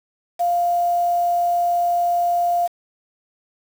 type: tone with quantisation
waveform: sine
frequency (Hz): 698.5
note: F5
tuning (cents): 0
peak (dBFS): -16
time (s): 0.39-2.68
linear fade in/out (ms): 20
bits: 6
effects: none